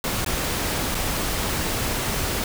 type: noise with dropouts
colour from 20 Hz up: pink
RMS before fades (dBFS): -25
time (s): 0.04-2.44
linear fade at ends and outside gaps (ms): 1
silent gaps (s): 0.247-0.262 / 0.946-0.951
effects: none